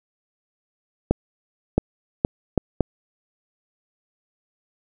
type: accelerating click train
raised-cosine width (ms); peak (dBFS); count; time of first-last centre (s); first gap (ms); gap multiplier
2; -3; 5; 1.11-2.807; 670; 0.7
effects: none